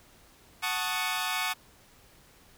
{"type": "chord", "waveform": "15% pulse", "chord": "D# half-diminished seventh", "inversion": "first", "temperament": "equal", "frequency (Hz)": [740, 880, 1108.7, 1244.5], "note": ["F#5", "A5", "C#6", "D#6"], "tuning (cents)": [0, 0, 0, 0], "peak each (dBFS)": -28, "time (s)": [0.62, 1.54], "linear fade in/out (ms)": 20, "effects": ["pink hiss -58 dBFS RMS until 2.57 s"]}